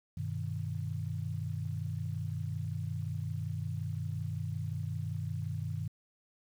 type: chord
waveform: sine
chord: G augmented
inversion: none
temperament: equal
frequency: 98 / 123.47 / 155.56 Hz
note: G2 / B2 / D#3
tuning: 0 / 0 / 0 cents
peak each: -37 / -39 / -38 dBFS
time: 0.17-5.88 s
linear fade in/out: 5 ms
effects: 10-bit